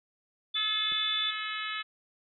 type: tone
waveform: sine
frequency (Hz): 3500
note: A7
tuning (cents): -10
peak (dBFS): -28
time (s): 0.54-1.31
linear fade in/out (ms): 10
type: harmonic tone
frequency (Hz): 429.7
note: A4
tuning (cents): -41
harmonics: 3 / 4 / 5 / 6 / 7 / 8 / 9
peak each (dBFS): -38 / -39 / -40 / -41 / -41 / -42 / -43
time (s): 0.55-1.83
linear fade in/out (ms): 20
type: clicks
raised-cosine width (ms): 2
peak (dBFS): -39 / -38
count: 2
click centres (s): 0.918 / 0.924
effects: none